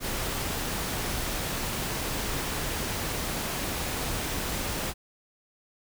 pink noise, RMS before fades -31 dBFS, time 0-4.94 s, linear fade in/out 50 ms, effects none

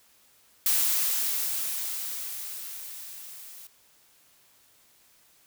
blue noise with level ramp, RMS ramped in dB -23 to -46 dBFS, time 0.66-3.67 s, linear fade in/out 2 ms, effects white hiss -61 dBFS RMS until 5.46 s

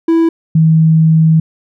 triangle / sine tone pair in turn, 329.6 / 160.11 Hz, E4 / D#3, 0 / +50 cents, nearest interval octave, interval 1250 cents, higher first, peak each -5 dBFS, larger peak neither, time 0.08-0.29 / 0.55-1.4 s, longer second, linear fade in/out 5 ms, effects none

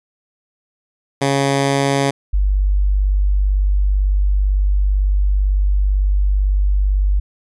10% pulse / sine tone pair in turn, 138.5 / 48.97 Hz, C#3 / G1, -1 / -1 cents, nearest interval octave + tritone, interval 1800 cents, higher first, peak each -6 / -12 dBFS, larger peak first, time 1.21-2.11 / 2.33-7.2 s, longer second, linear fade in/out 10 ms, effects resampled to 24000 Hz

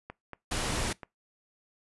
click train, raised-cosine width 0.5 ms, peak -25 dBFS, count 5, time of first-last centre 0.1-1.032 s, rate 4.29 Hz
pink noise, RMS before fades -31 dBFS, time 0.51-0.93 s, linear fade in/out 5 ms
effects noise-tail reverb RT60 0.2 s tail -23 dB re dry + resampled to 24000 Hz

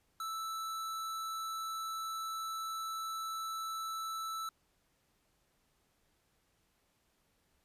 square tone, 1318.5 Hz, E6, in tune, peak -38 dBFS, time 0.2-4.49 s, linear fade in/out 2 ms, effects pink hiss -75 dBFS RMS until 7.64 s + resampled to 32000 Hz

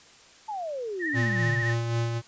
sine exponential sweep, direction down, 890 to 119.8 Hz, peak -30 dBFS, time 0.48-1.63 s, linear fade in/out 10 ms
sine tone with vibrato, 1838 Hz, A#6, 25 cents flat, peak -27 dBFS, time 0.99-1.75 s, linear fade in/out 50 ms, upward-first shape sine, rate 15 Hz, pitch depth 62 cents each way
square tone with tremolo, 116.54 Hz, A#2, in tune, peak -24 dBFS, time 1.13-2.22 s, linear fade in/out 50 ms, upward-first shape sine, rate 3.8 Hz, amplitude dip 40%
effects white hiss -53 dBFS RMS until 2.27 s + resampled to 16000 Hz

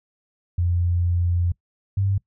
sine tone pair in turn, 87.31 / 98 Hz, F2 / G2, 0 / 0 cents, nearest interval major second, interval 200 cents, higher second, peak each -18 / -18 dBFS, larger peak neither, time 0.58-1.52 / 1.97-2.18 s, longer first, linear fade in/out 5 ms, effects noise-tail reverb RT60 0.1 s tail -22 dB re dry

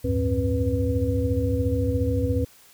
sine tone cluster, 74.4 / 91.6 / 105.7 / 266.5 / 490.4 Hz, D2 / F#2 / G#2 / C4 / B4, +23 / -17 / +31 / +32 / -12 cents, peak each -27 dBFS, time 0.04-2.45 s, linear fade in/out 10 ms, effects white hiss -53 dBFS RMS until 2.73 s

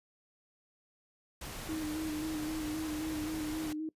pink noise, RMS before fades -43 dBFS, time 1.41-3.73 s, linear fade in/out 5 ms
sine tone with vibrato, 310 Hz, D#4, 6 cents flat, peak -34 dBFS, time 1.69-3.89 s, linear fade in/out 2 ms, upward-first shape square, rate 3.8 Hz, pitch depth 29 cents each way
effects noise-tail reverb RT60 0.1 s tail -21 dB re dry + resampled to 32000 Hz

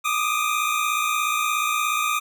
25% pulse tone pair together, 1190.1 / 1247 Hz, D6 / D#6, +23 / +3 cents, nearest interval minor second, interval 80 cents, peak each -20 dBFS, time 0.04-2.2 s, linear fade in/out 20 ms, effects none

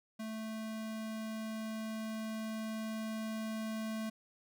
square tone with level ramp, 219.9 Hz, A3, 1 cent flat, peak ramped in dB -40 to -37 dBFS, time 0.19-4.1 s, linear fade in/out 10 ms, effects none

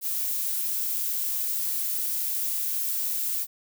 violet noise, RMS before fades -28 dBFS, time 0.01-3.47 s, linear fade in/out 50 ms, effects none

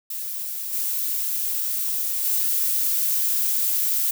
violet noise with level steps, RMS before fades -30 / -25 / -22 dBFS, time 0.1-4.11 s, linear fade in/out 5 ms, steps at 0.72 / 2.24 s, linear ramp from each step 20 ms, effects none

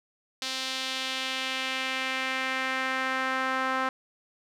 sawtooth tone with band-pass filter sweep, 261.9 Hz, C4, 2 cents sharp, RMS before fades -30 dBFS, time 0.42-3.89 s, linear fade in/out 2 ms, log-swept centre 4200 to 1300 Hz, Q 1.7, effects none

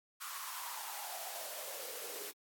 white noise with high-pass filter sweep, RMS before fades -44 dBFS, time 0.2-2.32 s, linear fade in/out 20 ms, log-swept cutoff 1200 to 400 Hz, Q 5.4, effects AAC 64 kbps

